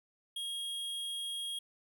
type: tone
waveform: square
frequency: 3269 Hz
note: G#7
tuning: 28 cents flat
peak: -37 dBFS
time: 0.36-1.59 s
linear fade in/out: 5 ms
effects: none